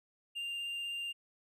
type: tone with vibrato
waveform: triangle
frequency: 2794 Hz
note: F7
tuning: in tune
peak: -35 dBFS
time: 0.35-1.13 s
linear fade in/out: 20 ms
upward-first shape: sine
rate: 16 Hz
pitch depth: 8 cents each way
effects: none